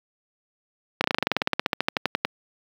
slowing click train, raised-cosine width 0.3 ms, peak -4 dBFS, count 22, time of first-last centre 1.01-2.25 s, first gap 31 ms, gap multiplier 1.06, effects high-pass 150 Hz 12 dB/octave + 7-bit

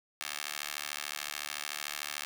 15% pulse tone with high-pass filter, 73.6 Hz, D2, 4 cents sharp, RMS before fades -39 dBFS, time 0.21-2.25 s, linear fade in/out 0 ms, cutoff 1900 Hz, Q 0.73, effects none

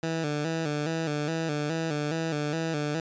15% pulse tone with vibrato, 155.4 Hz, D#3, 2 cents flat, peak -21 dBFS, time 0.03-3 s, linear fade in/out 2 ms, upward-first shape square, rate 2.4 Hz, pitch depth 83 cents each way, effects resampled to 16000 Hz

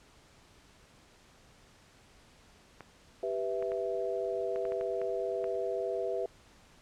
clicks, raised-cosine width 0.5 ms, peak -30 dBFS, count 9, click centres 2.807 / 3.625 / 3.719 / 4.56 / 4.653 / 4.721 / 4.811 / 5.016 / 5.442 s
sine chord, E minor, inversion first, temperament equal, 392 / 493.9 / 659.3 Hz, G4 / B4 / E5, 0 / 0 / 0 cents, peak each -35 dBFS, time 3.23-6.26 s, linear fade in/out 2 ms
effects pink hiss -60 dBFS RMS until 6.81 s + low-pass 8000 Hz 12 dB/octave

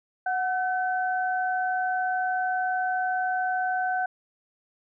sine tone pair together, 738 / 1524.5 Hz, F#5 / G6, -5 / -49 cents, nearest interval octave + minor second, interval 1256 cents, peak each -25 / -29 dBFS, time 0.26-4.06 s, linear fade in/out 5 ms, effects none

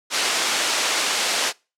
white band-pass noise, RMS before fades -22 dBFS, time 0.1-1.53 s, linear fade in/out 50 ms, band 380 to 6100 Hz, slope 12 dB/octave, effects noise-tail reverb RT60 0.3 s tail -25 dB re dry + low-pass 11000 Hz 12 dB/octave

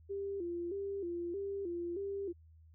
sine tone with vibrato, 370 Hz, F#4, in tune, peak -36 dBFS, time 0.09-2.33 s, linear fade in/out 20 ms, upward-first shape square, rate 1.6 Hz, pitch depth 120 cents each way, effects added 80 Hz sine -57 dBFS peak until 2.74 s

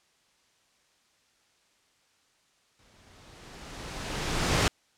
pink noise with exponential growth, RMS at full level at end -22 dBFS, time 2.79-4.68 s, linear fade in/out 1 ms, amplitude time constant 410 ms, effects white hiss -67 dBFS RMS until 4.97 s + low-pass 7000 Hz 12 dB/octave

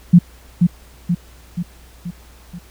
sine tone with echo, 174.61 Hz, F3, in tune, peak -3 dBFS, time 0.13-0.19 s, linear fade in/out 10 ms, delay 480 ms, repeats 5, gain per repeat -5 dB, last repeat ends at 2.59 s, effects added 60 Hz sine -43 dBFS peak until 2.7 s + pink hiss -48 dBFS RMS until 2.7 s

